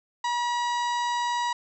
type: harmonic tone with a mistuned harmonic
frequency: 962 Hz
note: B5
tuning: 46 cents flat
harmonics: 1 / 2 / 3 / 4 / 5 / 6 / 7 / 8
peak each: -25 / -34 / -41 / -37 / -43 / -45 / -48 / -47 dBFS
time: 0.24-1.53 s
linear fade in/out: 5 ms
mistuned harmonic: 6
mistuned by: +29 cents
effects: none